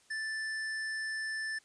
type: tone with tanh clipping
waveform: sine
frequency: 1760 Hz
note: A6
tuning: in tune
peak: -36 dBFS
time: 0.1-1.59 s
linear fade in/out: 10 ms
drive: 16 dB
effects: white hiss -65 dBFS RMS until 1.64 s + resampled to 22050 Hz